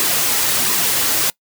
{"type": "noise with flanger", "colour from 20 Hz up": "white", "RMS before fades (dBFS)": -17, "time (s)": [0, 1.3], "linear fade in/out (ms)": 0, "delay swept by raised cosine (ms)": [1.3, 5.6], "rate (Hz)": 1.4, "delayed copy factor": -0.5, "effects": ["noise-tail reverb RT60 0.1 s tail -24 dB re dry", "high-pass 100 Hz 12 dB/octave"]}